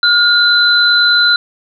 sine tone pair together, 1423 / 4025 Hz, F6 / B7, +32 / +32 cents, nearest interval octave + tritone, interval 1800 cents, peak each -10 dBFS, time 0.03-1.36 s, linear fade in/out 2 ms, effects none

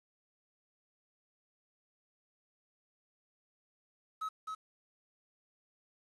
triangle tone with echo, 1283 Hz, E6, 47 cents flat, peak -33 dBFS, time 4.21-4.29 s, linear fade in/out 10 ms, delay 260 ms, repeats 1, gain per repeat -3 dB, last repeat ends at 4.55 s, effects resampled to 24000 Hz + 10-bit

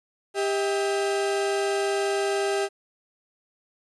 35% pulse tone pair together, 397.1 / 640 Hz, G4 / D#5, +22 / +49 cents, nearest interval minor sixth, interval 827 cents, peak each -22 / -29 dBFS, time 0.34-2.69 s, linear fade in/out 50 ms, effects resampled to 24000 Hz + 10-bit

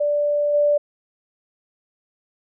sine tone with level steps, 586 Hz, D5, 4 cents flat, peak -17 / -14 dBFS, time 0-0.78 s, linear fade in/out 10 ms, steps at 0.53 s, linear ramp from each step 20 ms, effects none

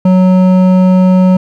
sine tone with hard clipping, 185 Hz, F#3, in tune, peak -6 dBFS, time 0.05-1.37 s, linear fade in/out 5 ms, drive 10 dB, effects none

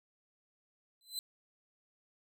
sawtooth tone with exponential growth, 4039 Hz, B7, 38 cents sharp, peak -30 dBFS, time 1.01-1.19 s, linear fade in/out 1 ms, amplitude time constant 39 ms, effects none

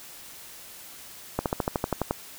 slowing click train, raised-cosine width 1 ms, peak -10 dBFS, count 10, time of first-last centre 1.39-2.11 s, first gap 68 ms, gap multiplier 1.04, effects white hiss -45 dBFS RMS until 2.38 s

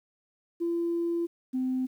sine tone pair in turn, 339.9 / 257.5 Hz, F4 / C4, -47 / -28 cents, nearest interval perfect fourth, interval 481 cents, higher first, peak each -25 dBFS, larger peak neither, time 0.6-1.27 / 1.53-1.87 s, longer first, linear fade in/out 20 ms, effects tanh soft clip ceiling -21 dBFS + 10-bit

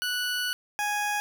20% pulse tone pair in turn, 1478 / 829.5 Hz, F#6 / G#5, -2 / -2 cents, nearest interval minor seventh, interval 1000 cents, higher first, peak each -22 / -21 dBFS, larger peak second, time 0.02-0.53 / 0.79-1.2 s, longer first, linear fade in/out 0 ms, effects none

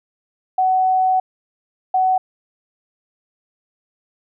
sine tone bursts at uneven times, 749 Hz, F#5, 21 cents sharp, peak -13 dBFS, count 2, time 0.58-1.2 / 1.94-2.18 s, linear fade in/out 5 ms, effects none

